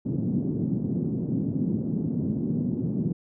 white band-pass noise, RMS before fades -27 dBFS, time 0.05-3.13 s, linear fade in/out 10 ms, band 130 to 260 Hz, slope 24 dB/octave, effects none

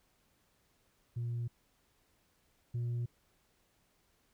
sine tone pair in turn, 118.7 / 119.66 Hz, A#2 / A#2, +32 / +46 cents, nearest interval unison, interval 14 cents, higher second, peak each -32 / -30 dBFS, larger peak second, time 1.16-1.48 / 2.74-3.06 s, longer neither, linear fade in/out 10 ms, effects tanh soft clip ceiling -32 dBFS + pink hiss -73 dBFS RMS until 4.33 s

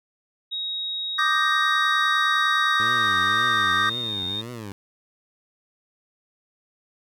sine tone with pitch glide, 3780 to 3677 Hz, A#7 to A#7, +23 to -24 cents, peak -26 dBFS, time 0.51-4.42 s, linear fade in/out 20 ms, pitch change -47 cents, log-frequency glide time 2.66-3.53 s
triangle chord, Eb major seventh, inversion third, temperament equal, 1174.7 / 1244.5 / 1568 / 1864.7 Hz, D6 / Eb6 / G6 / Bb6, 0 / 0 / 0 / 0 cents, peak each -23 dBFS, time 1.18-3.9 s, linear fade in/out 10 ms
15% pulse tone with vibrato, 105.4 Hz, G#2, 26 cents sharp, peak -27 dBFS, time 2.8-4.72 s, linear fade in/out 0 ms, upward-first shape triangle, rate 1.9 Hz, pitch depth 300 cents each way
effects none

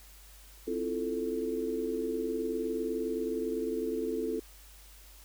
sine chord, F major seventh, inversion second, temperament equal, 261.6 / 329.6 / 349.2 / 440 Hz, C4 / E4 / F4 / A4, 0 / 0 / 0 / 0 cents, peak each -37 / -37 / -38 / -33 dBFS, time 0.67-4.4 s, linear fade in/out 10 ms, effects added 50 Hz sine -53 dBFS peak until 5.24 s + white hiss -56 dBFS RMS until 5.24 s

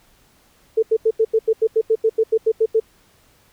sine tone bursts, 444.4 Hz, A4, 17 cents sharp, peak -12 dBFS, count 15, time 0.77-2.801 s, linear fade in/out 10 ms, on 57 ms, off 84 ms, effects pink hiss -56 dBFS RMS until 3.52 s

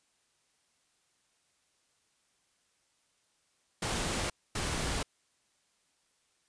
pink noise bursts at uneven times, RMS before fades -33 dBFS, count 2, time 3.82-4.3 / 4.55-5.03 s, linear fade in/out 5 ms, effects white hiss -73 dBFS RMS until 6.48 s + resampled to 22050 Hz

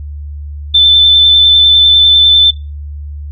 sine tone with vibrato, 3533 Hz, A7, 6 cents sharp, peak -3 dBFS, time 0.74-2.51 s, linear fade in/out 10 ms, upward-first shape triangle, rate 10 Hz, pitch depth 19 cents each way, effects noise-tail reverb RT60 0.3 s tail -25 dB re dry + added 73 Hz sine -21 dBFS peak until 3.31 s

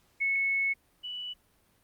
sine tone pair in turn, 2200 / 2960 Hz, C#7 / F#7, -14 / 0 cents, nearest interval perfect fourth, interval 514 cents, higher second, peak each -25 / -35 dBFS, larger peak first, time 0.2-0.74 / 1.03-1.34 s, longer first, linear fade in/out 20 ms, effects pink hiss -67 dBFS RMS until 1.83 s + Opus 48 kbps

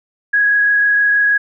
sine tone with frequency modulation, 1661.2 Hz, G#6, in tune, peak -10 dBFS, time 0.33-1.38 s, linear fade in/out 10 ms, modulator 26.3 Hz, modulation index 0.58, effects none

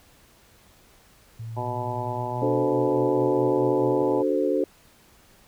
sine tone with pitch glide, 113.5 to 128.14 Hz, A#2 to C3, -46 to -36 cents, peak -32 dBFS, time 1.39-4.03 s, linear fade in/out 10 ms, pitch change +210 cents, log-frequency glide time 2.1-2.66 s
harmonic tone, 123.47 Hz, B2, in tune, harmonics 1 / 2 / 3 / 4 / 5 / 6 / 7 / 8, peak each -38 / -39 / -36 / -41 / -34 / -39 / -31 / -37 dBFS, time 1.56-4.23 s, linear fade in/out 20 ms
sine chord, D dominant seventh, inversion none, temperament equal, 293.7 / 370 / 440 / 523.3 Hz, D4 / F#4 / A4 / C5, 0 / 0 / 0 / 0 cents, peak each -26 dBFS, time 2.42-4.64 s, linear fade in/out 2 ms
effects pink hiss -56 dBFS RMS until 5.47 s

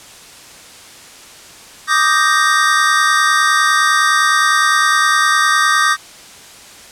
square chord, Eb major seventh, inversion third, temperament equal, 1174.7 / 1244.5 / 1568 / 1864.7 Hz, D6 / Eb6 / G6 / Bb6, 0 / 0 / 0 / 0 cents, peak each -17 dBFS, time 1.87-5.97 s, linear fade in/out 50 ms, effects white hiss -38 dBFS RMS until 6.91 s + low-pass 9000 Hz 12 dB/octave

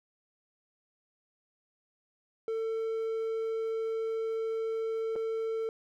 triangle tone with dropouts, 447.7 Hz, A4, 30 cents sharp, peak -28 dBFS, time 2.48-5.69 s, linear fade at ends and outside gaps 1 ms, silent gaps 5.156-5.161 s, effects none

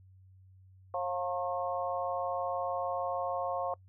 harmonic tone with a mistuned harmonic, 180 Hz, F#3, 47 cents flat, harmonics 3 / 4 / 5 / 6, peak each -35 / -35 / -40 / -38 dBFS, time 0.94-3.74 s, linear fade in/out 2 ms, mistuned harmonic 4, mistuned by -33 cents, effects noise-tail reverb RT60 0.1 s tail -25 dB re dry + added 94 Hz sine -55 dBFS peak until 3.88 s

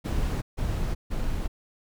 brown noise bursts, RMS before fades -27 dBFS, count 3, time 0.04-1.48 s, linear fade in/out 20 ms, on 380 ms, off 150 ms, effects none

